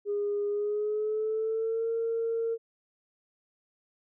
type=tone with pitch glide; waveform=sine; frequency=409.7 to 457.2 Hz; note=G#4 to A#4; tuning=-24 to -34 cents; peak=-26 dBFS; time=0.05-2.58 s; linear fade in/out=50 ms; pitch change=+190 cents; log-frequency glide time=0.48-1.89 s; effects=tanh soft clip ceiling -22 dBFS